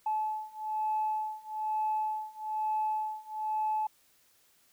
sine beating tone pair, 862 / 863.1 Hz, A5 / A5, -36 / -34 cents, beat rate 1.1 Hz, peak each -33 / -32 dBFS, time 0.06-3.87 s, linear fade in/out 5 ms, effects tanh soft clip ceiling -22 dBFS + white hiss -66 dBFS RMS until 4.72 s

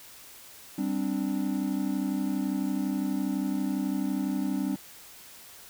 triangle chord, G suspended fourth, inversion none, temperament equal, 196 / 261.6 / 293.7 Hz, G3 / C4 / D4, 0 / 0 / 0 cents, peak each -29 dBFS, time 0.78-4.76 s, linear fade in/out 5 ms, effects white hiss -49 dBFS RMS until 5.69 s

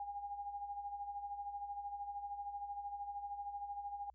sine tone with tremolo, 812 Hz, G#5, 39 cents flat, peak -39 dBFS, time 0-4.1 s, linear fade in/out 2 ms, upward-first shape sine, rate 13 Hz, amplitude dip 60%, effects added 62 Hz sine -65 dBFS peak until 4.14 s

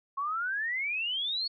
sine exponential sweep, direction up, 1081 to 4435 Hz, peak -29 dBFS, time 0.17-1.48 s, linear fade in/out 10 ms, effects none

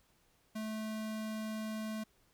square tone, 217.5 Hz, A3, 20 cents flat, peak -38 dBFS, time 0.55-2.04 s, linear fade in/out 10 ms, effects pink hiss -71 dBFS RMS until 2.33 s

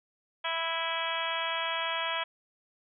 harmonic tone with a mistuned harmonic, 329.6 Hz, E4, in tune, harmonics 2 / 3 / 4 / 5 / 6 / 7 / 8 / 9 / 10, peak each -38 / -35 / -38 / -38 / -41 / -39 / -41 / -41 / -36 dBFS, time 0.44-2.24 s, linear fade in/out 10 ms, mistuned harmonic 8, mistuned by -34 cents, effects none

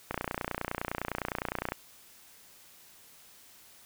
click train, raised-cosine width 0.5 ms, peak -16 dBFS, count 49, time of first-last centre 0.11-1.721 s, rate 29.8 Hz, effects white hiss -56 dBFS RMS until 3.85 s

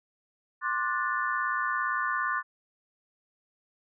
sine chord, D dominant seventh, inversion third, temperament just, 1057.2 / 1174.7 / 1468.3 / 1762 Hz, C6 / D6 / F#6 / A6, +18 / 0 / -14 / +2 cents, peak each -32 dBFS, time 0.61-2.43 s, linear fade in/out 50 ms, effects none

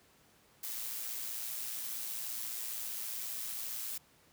blue noise with amplitude modulation, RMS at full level -38 dBFS, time 0.63-3.98 s, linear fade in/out 5 ms, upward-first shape sine, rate 115 Hz, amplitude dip 40%, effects pink hiss -65 dBFS RMS until 4.32 s + high-pass 80 Hz 12 dB/octave

